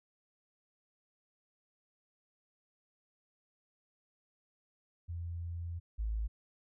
sine tone pair in turn, 85.3 / 54.17 Hz, F2 / A1, -40 / -26 cents, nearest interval minor sixth, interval 786 cents, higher first, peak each -37 / -32 dBFS, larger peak second, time 5.08-5.8 / 5.98-6.28 s, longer first, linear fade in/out 20 ms, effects none

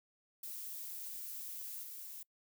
violet noise with level steps, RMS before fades -45 / -48 dBFS, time 0.43-2.23 s, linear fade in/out 5 ms, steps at 1.83 s, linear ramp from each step 2 ms, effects noise-tail reverb RT60 0.1 s tail -25 dB re dry

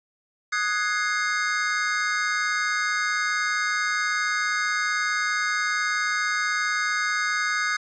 square chord, Ab dominant seventh, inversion second, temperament equal with one note detuned, 1244.5 / 1480 / 1661.2 / 2115 Hz, Eb6 / Gb6 / Ab6 / C7, 0 / 0 / 0 / +18 cents, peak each -29 dBFS, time 0.52-7.77 s, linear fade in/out 10 ms, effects resampled to 16000 Hz + 9-bit

